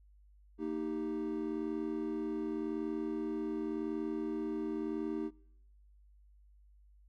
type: chord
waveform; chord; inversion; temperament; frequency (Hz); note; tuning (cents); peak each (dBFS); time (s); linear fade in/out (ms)
triangle; Eb major; second; equal with one note detuned; 229.3 / 311.1 / 392; Bb3 / Eb4 / G4; -28 / 0 / 0; -39 / -35 / -38; 0.58-5.31; 50
effects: noise-tail reverb RT60 0.9 s tail -26 dB re dry + added 50 Hz sine -59 dBFS peak until 7.08 s

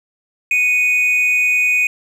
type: tone pair together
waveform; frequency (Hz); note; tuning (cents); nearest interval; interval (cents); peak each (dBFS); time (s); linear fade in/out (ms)
triangle; 2217 / 2487; C#7 / D#7; 0 / -1; major second; 199; -21 / -11; 0.51-1.87; 2
effects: none

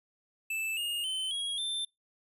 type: tone with pitch steps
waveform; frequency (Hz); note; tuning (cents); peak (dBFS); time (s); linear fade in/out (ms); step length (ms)
square; 2637 / 2843 / 3064 / 3303 / 3561; E7 / F7 / G7 / G#7 / A7; 0 / +30 / -40 / -10 / +20; -32; 0.5-1.85; 5; 270
effects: noise-tail reverb RT60 0.2 s tail -25 dB re dry + resampled to 32000 Hz

